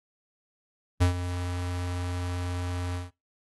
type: tone with ADSR envelope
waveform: square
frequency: 89.1 Hz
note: F2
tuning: 35 cents sharp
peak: -18 dBFS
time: 1-3.11 s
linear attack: 20 ms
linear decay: 110 ms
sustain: -12 dB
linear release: 160 ms
effects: noise-tail reverb RT60 0.2 s tail -20 dB re dry + AAC 32 kbps